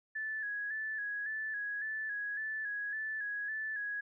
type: tone with vibrato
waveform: sine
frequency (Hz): 1707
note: G#6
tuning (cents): +47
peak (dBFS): -35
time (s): 0.15-4.01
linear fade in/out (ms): 10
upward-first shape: square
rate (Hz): 1.8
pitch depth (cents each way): 43
effects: none